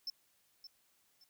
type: tone with echo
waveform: triangle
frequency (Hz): 5300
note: E8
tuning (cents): +9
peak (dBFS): -36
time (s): 0.07-0.1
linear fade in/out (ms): 2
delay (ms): 570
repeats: 2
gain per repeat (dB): -11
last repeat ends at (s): 1.24
effects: white hiss -73 dBFS RMS until 1.29 s